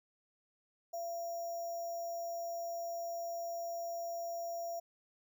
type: tone with sample-and-hold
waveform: sine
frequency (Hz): 680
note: F5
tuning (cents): -46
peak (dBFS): -37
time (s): 0.93-4.8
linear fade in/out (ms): 10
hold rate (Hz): 6300
effects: none